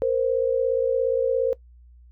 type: tone pair together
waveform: sine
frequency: 466.7 / 523.9 Hz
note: A#4 / C5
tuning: +2 / +2 cents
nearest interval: major second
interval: 200 cents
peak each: -22 / -22 dBFS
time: 0.02-1.53 s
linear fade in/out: 0 ms
effects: noise-tail reverb RT60 0.1 s tail -19 dB re dry + added 60 Hz sine -47 dBFS peak until 2.11 s